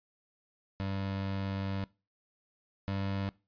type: tone pair in turn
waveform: 25% pulse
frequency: 97.5 / 98.06 Hz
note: G2 / G2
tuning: -9 / +1 cents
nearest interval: unison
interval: 10 cents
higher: second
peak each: -29 / -28 dBFS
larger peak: second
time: 0.8-1.84 / 2.88-3.29 s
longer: first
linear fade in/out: 0 ms
effects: noise-tail reverb RT60 0.3 s tail -22 dB re dry + resampled to 11025 Hz